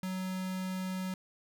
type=tone with notch filter; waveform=square; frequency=186.4 Hz; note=F#3; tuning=13 cents sharp; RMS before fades=-36 dBFS; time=0.03-1.14 s; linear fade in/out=2 ms; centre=460 Hz; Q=1.6; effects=none